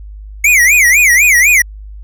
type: tone with vibrato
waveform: square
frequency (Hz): 2171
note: C#7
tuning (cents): -37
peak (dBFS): -6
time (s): 0.44-1.62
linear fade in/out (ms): 5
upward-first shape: sine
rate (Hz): 4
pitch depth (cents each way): 240
effects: added 51 Hz sine -27 dBFS peak until 2.03 s